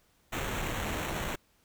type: noise with sample-and-hold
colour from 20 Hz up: pink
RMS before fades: -34 dBFS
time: 0.32-1.36 s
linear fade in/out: 10 ms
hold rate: 4900 Hz
effects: pink hiss -68 dBFS RMS until 1.64 s